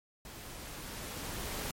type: noise with level ramp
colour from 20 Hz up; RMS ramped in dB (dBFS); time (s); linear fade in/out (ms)
pink; -48 to -37; 0.25-1.71; 2
effects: MP3 64 kbps